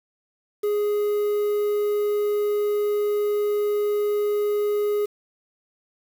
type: tone with quantisation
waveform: triangle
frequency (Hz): 415.2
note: G#4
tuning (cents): 0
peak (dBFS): -18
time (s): 0.63-5.06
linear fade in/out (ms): 10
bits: 7
effects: none